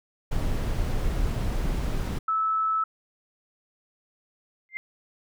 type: noise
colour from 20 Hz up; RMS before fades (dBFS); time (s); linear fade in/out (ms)
brown; -26; 0.31-2.19; 10
type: tone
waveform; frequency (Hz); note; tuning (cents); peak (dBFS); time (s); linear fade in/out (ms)
sine; 1306; E6; -17; -22; 2.28-2.84; 5
type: tone with exponential growth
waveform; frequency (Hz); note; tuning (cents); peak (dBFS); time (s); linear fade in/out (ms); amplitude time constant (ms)
sine; 2093; C7; 0; -25; 4.69-4.77; 0; 16
effects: none